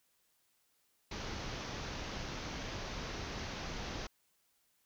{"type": "low-pass noise", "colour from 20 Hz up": "pink", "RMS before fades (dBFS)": -42, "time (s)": [1.11, 4.07], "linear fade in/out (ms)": 5, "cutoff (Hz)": 6400, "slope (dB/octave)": 96, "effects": ["white hiss -75 dBFS RMS until 4.85 s"]}